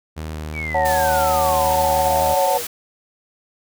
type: tone with vibrato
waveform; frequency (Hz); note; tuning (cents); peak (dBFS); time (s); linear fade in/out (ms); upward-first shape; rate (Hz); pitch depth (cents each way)
sawtooth; 77.78; D#2; 0; -23; 0.16-2.35; 20; square; 2.6; 15
type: exponential sweep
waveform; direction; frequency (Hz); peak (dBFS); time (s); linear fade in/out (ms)
sine; down; 2336 to 466.3; -25; 0.53-2.64; 50
type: chord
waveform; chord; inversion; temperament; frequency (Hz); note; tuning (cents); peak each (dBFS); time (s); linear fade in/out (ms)
sine; F# minor; second; just; 555 / 740 / 888; C#5 / F#5 / A5; +2 / 0 / +16; -20; 0.74-2.58; 10
type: noise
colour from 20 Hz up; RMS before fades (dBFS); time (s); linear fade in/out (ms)
white; -28; 0.85-2.67; 5
effects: none